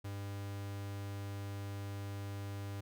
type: tone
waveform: 45% pulse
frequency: 100 Hz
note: G2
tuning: 35 cents sharp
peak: -40 dBFS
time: 0.04-2.81 s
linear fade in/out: 10 ms
effects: none